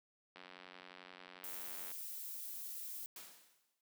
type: click train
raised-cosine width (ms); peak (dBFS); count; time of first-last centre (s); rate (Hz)
0.3; -36; 143; 0.36-1.915; 91.3
type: noise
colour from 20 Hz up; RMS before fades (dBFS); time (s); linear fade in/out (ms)
violet; -46; 1.44-3.06; 0
type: noise with exponential decay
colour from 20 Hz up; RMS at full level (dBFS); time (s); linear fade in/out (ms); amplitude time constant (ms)
white; -49; 3.16-3.81; 2; 140
effects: high-pass 200 Hz 12 dB/octave